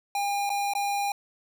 square tone with dropouts, 807 Hz, G#5, 50 cents flat, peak -26 dBFS, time 0.15-1.12 s, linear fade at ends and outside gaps 2 ms, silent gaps 0.494-0.501 / 0.736-0.751 s, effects none

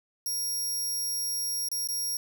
15% pulse tone with dropouts, 5600 Hz, F8, 4 cents sharp, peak -23 dBFS, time 0.26-2.17 s, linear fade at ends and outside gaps 2 ms, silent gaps 1.687-1.715 / 1.874-1.887 s, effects none

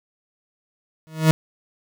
40% pulse tone with exponential growth, 158.2 Hz, D#3, 29 cents sharp, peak -8 dBFS, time 1.07-1.31 s, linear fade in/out 0 ms, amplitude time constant 51 ms, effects none

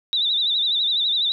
sine tone with vibrato, 3729 Hz, A#7, in tune, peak -18 dBFS, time 0.13-1.32 s, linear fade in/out 0 ms, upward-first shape sine, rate 12 Hz, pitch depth 99 cents each way, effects none

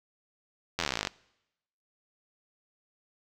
slowing click train, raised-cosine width 0.2 ms, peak -11 dBFS, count 19, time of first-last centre 0.79-1.072 s, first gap 11 ms, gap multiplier 1.04, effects noise-tail reverb RT60 0.9 s tail -24 dB re dry

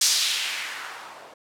violet noise with low-pass filter sweep, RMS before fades -27 dBFS, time 0.01-1.34 s, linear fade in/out 5 ms, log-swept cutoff 5800 to 610 Hz, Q 1.6, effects none

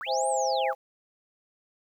sine linear two-way sweep, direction up then down, 1046.5 to 8960 to 1046.5 Hz, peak -33 dBFS, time 0.01-0.73 s, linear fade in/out 0 ms, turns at 0.27 s
sine chord, C augmented, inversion none, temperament just, 523.3 / 654.1 / 817.6 Hz, C5 / E5 / G#5, 0 / -14 / -27 cents, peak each -28 / -31 / -27 dBFS, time 0.06-0.75 s, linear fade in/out 50 ms
effects 10-bit

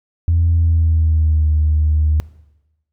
sine tone with pitch glide, 84 to 76.58 Hz, E2 to D#2, +33 to -27 cents, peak -10 dBFS, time 0.28-2.2 s, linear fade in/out 0 ms, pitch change -160 cents, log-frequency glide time 0.5-1.49 s, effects noise-tail reverb RT60 1.0 s tail -21 dB re dry + tanh soft clip ceiling -7 dBFS

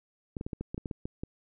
clicks, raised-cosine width 3 ms, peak -22 dBFS, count 11, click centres 0.368 / 0.411 / 0.465 / 0.532 / 0.61 / 0.745 / 0.779 / 0.858 / 0.912 / 1.055 / 1.235 s, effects none

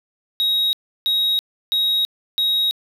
sine tone bursts, 3793 Hz, A#7, 29 cents sharp, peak -13 dBFS, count 4, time 0.4-2.71 s, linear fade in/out 0 ms, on 330 ms, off 330 ms, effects tanh soft clip ceiling -15 dBFS + 8-bit

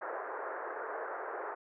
pink band-pass noise, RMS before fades -40 dBFS, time 0.01-1.55 s, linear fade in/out 10 ms, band 390 to 1700 Hz, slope 48 dB/octave, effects none

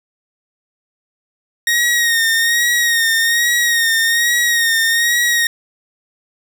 sawtooth tone with vibrato, 1864.7 Hz, A#6, in tune, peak -9 dBFS, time 1.67-5.47 s, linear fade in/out 2 ms, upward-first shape sine, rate 1.2 Hz, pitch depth 44 cents each way, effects none

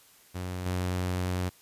sawtooth tone with level steps, 90.9 Hz, F#2, 30 cents flat, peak -29 / -24 dBFS, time 0.34-1.5 s, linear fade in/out 20 ms, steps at 0.66 s, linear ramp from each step 2 ms, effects white hiss -58 dBFS RMS until 1.61 s + resampled to 32000 Hz

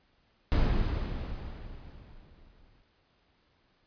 brown noise with exponential decay, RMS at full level -23 dBFS, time 0.52-2.82 s, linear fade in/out 0 ms, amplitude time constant 500 ms, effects pink hiss -69 dBFS RMS until 3.86 s + resampled to 11025 Hz

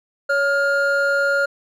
triangle tone pair together, 560 / 1411.1 Hz, C#5 / F6, +18 / +17 cents, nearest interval octave + major third, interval 1599 cents, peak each -18 / -16 dBFS, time 0.29-1.46 s, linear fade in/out 10 ms, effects none

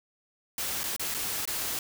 white noise with dropouts, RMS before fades -32 dBFS, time 0.58-1.79 s, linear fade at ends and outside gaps 2 ms, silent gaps 0.834-0.839 / 0.964-0.995 / 1.142-1.146 / 1.454-1.475 s, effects none

